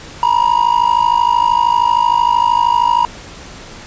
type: tone with amplitude modulation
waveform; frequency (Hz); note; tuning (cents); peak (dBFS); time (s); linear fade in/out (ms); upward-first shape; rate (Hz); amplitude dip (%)
triangle; 955; A#5; +42; -4; 0.23-3.05; 0; sine; 53; 90
effects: pink hiss -34 dBFS RMS until 3.86 s + resampled to 16000 Hz